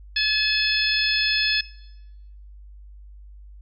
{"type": "harmonic tone", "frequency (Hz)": 859, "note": "A5", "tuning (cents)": -42, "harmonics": [2, 3, 4, 5, 6], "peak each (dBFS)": [-26, -26, -26, -26, -26], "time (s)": [0.16, 1.61], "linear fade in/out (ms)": 5, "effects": ["noise-tail reverb RT60 1.0 s tail -20 dB re dry", "added 50 Hz sine -41 dBFS peak until 3.61 s"]}